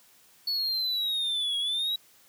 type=linear two-way sweep; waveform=triangle; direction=down then up; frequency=4435 to 3300 to 3897 Hz; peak=-25 dBFS; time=0.47-1.96 s; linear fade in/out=5 ms; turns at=1.58 s; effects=white hiss -59 dBFS RMS until 2.28 s + high-pass 80 Hz 12 dB/octave